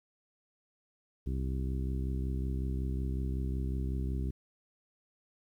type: harmonic tone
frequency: 65.41 Hz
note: C2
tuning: in tune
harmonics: 1 / 2 / 3 / 4 / 5 / 6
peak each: -32 / -38 / -42 / -44 / -46 / -48 dBFS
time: 1.26-4.31 s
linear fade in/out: 10 ms
effects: 11-bit